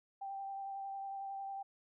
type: tone with vibrato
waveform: sine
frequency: 785 Hz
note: G5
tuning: 2 cents sharp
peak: -40 dBFS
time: 0.21-1.63 s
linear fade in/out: 10 ms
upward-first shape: sine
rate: 11 Hz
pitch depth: 14 cents each way
effects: none